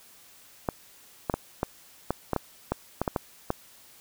clicks, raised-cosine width 1 ms, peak -11 dBFS, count 12, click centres 0.688 / 1.298 / 1.34 / 1.631 / 2.106 / 2.333 / 2.363 / 2.72 / 3.016 / 3.078 / 3.162 / 3.504 s, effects white hiss -54 dBFS RMS until 4 s

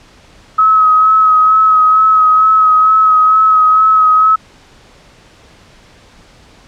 sine tone with vibrato, 1278 Hz, D#6, 46 cents sharp, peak -5 dBFS, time 0.58-4.36 s, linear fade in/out 10 ms, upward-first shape sine, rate 2.2 Hz, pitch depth 21 cents each way, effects pink hiss -43 dBFS RMS until 6.67 s + low-pass 6000 Hz 12 dB/octave

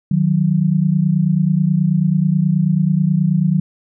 sine tone pair together, 154.8 / 184.09 Hz, D#3 / F#3, -9 / -9 cents, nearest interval minor third, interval 300 cents, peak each -15 dBFS, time 0.11-3.6 s, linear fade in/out 5 ms, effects none

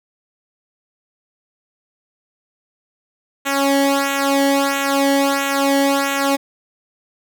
sawtooth tone with flanger, 277.2 Hz, C#4, in tune, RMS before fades -17 dBFS, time 3.45-6.37 s, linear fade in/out 20 ms, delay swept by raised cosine 0.2 to 0.8 ms, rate 1.5 Hz, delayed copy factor -0.9, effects none

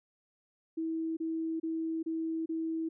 sine tone bursts, 324.1 Hz, E4, 29 cents flat, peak -31 dBFS, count 5, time 0.77-2.89 s, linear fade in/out 10 ms, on 400 ms, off 30 ms, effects none

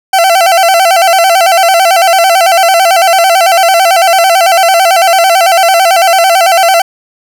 40% pulse tone with vibrato, 720 Hz, F#5, 47 cents flat, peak -3 dBFS, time 0.13-6.82 s, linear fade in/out 5 ms, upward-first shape square, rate 9 Hz, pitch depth 110 cents each way, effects none

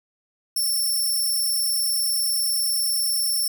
5% pulse tone, 5410 Hz, E8, 44 cents sharp, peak -15 dBFS, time 0.56-3.48 s, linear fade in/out 5 ms, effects none

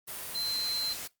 sine tone in noise, 4100 Hz, C8, 36 cents flat, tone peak -30 dBFS, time 0.34-0.94 s, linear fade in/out 20 ms, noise white, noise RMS -39 dBFS, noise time 0.07-1.08 s, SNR +6 dB, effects noise-tail reverb RT60 0.2 s tail -20 dB re dry + Opus 32 kbps

